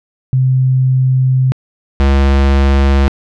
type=tone pair in turn; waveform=sine / square; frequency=130 / 68.63 Hz; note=C3 / C#2; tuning=-11 / -17 cents; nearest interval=major seventh; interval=1106 cents; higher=first; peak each=-8 dBFS; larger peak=neither; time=0.33-1.52 / 2-3.08 s; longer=first; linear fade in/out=0 ms; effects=low-pass 4000 Hz 12 dB/octave